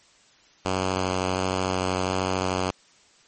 5% pulse tone with vibrato, 93.1 Hz, F#2, 11 cents sharp, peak -12 dBFS, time 0.65-2.71 s, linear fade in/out 5 ms, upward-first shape square, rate 1.4 Hz, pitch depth 8 cents each way, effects white hiss -57 dBFS RMS until 3.27 s + MP3 32 kbps

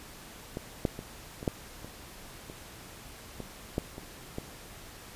clicks, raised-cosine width 2 ms, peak -21 / -12 / -24 / -26 / -13 / -29 / -29 / -24 / -15 / -28 / -21 dBFS, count 11, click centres 0.571 / 0.852 / 0.991 / 1.429 / 1.478 / 1.846 / 2.499 / 3.403 / 3.781 / 3.981 / 4.384 s, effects pink hiss -48 dBFS RMS until 5.15 s + resampled to 32000 Hz

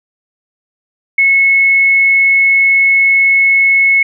sine tone, 2191 Hz, C#7, 21 cents flat, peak -6 dBFS, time 1.18-4.03 s, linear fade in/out 5 ms, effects none

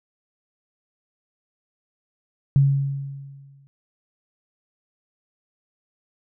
sine tone with exponential decay, 138.59 Hz, C#3, in tune, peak -11 dBFS, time 2.56-3.67 s, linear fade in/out 0 ms, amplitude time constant 240 ms, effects none

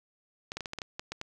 clicks, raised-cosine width 0.2 ms, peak -19 dBFS, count 10, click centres 0.519 / 0.57 / 0.607 / 0.658 / 0.734 / 0.787 / 0.818 / 0.995 / 1.12 / 1.214 s, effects none

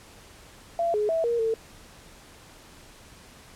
sine tone with pitch steps, 679 / 420.2 / 654 / 470.2 / 448.7 Hz, F5 / G#4 / E5 / A#4 / A4, -49 / +20 / -14 / +15 / +34 cents, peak -22 dBFS, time 0.79-1.54 s, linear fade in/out 2 ms, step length 150 ms, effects pink hiss -50 dBFS RMS until 3.55 s + low-pass 11000 Hz 12 dB/octave

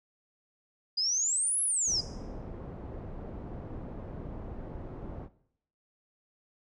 sine exponential two-way sweep, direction up then down, 4838 to 11100 to 4838 Hz, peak -26 dBFS, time 0.97-2.01 s, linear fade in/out 10 ms, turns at 1.62 s
pink low-pass noise, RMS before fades -41 dBFS, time 1.86-5.29 s, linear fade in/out 50 ms, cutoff 600 Hz, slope 12 dB/octave
effects noise-tail reverb RT60 0.7 s tail -17 dB re dry

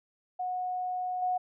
sine tone with level steps, 731 Hz, F#5, 21 cents flat, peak -30 / -26 dBFS, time 0.39-1.38 s, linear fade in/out 10 ms, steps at 1.22 s, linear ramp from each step 5 ms, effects none

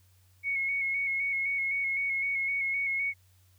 sine tone with vibrato, 2199 Hz, C#7, 14 cents flat, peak -27 dBFS, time 0.43-3.14 s, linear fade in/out 50 ms, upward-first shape square, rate 3.9 Hz, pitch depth 23 cents each way, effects added 92 Hz sine -60 dBFS peak until 3.58 s + white hiss -68 dBFS RMS until 3.58 s

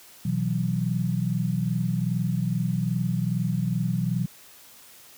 sine chord, B suspended fourth, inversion none, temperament equal with one note detuned, 123.47 / 162.54 / 185 Hz, B2 / E3 / F#3, 0 / -24 / 0 cents, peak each -27 dBFS, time 0.25-4.26 s, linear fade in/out 5 ms, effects white hiss -50 dBFS RMS until 5.17 s + high-pass 60 Hz 12 dB/octave

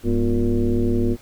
sine tone with frequency modulation, 130.81 Hz, C3, in tune, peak -16 dBFS, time 0.03-1.17 s, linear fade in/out 50 ms, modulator 112 Hz, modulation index 2.4, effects pink hiss -49 dBFS RMS until 1.21 s

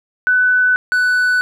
sine / triangle tone pair in turn, 1498 / 1490.7 Hz, F#6 / F#6, +21 / +12 cents, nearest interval unison, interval 9 cents, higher first, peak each -10 dBFS, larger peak neither, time 0.27-0.76 / 0.92-1.41 s, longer neither, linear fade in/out 0 ms, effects none

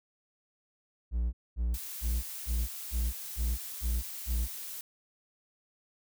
triangle tone bursts, 58.8 Hz, A#1, 16 cents sharp, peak -25 dBFS, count 8, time 1.11-4.48 s, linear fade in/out 50 ms, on 220 ms, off 230 ms
blue noise, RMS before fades -41 dBFS, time 1.74-4.81 s, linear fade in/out 2 ms
effects none

